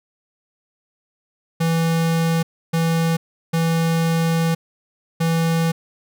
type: tone bursts at uneven times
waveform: square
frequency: 164.81 Hz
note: E3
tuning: in tune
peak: -17 dBFS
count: 4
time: 1.6-2.43 / 2.73-3.17 / 3.53-4.55 / 5.2-5.72 s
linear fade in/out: 10 ms
effects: none